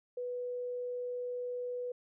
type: tone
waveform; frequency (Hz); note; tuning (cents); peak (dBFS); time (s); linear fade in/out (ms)
sine; 492.7; B4; -4; -35; 0.17-1.92; 5
effects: none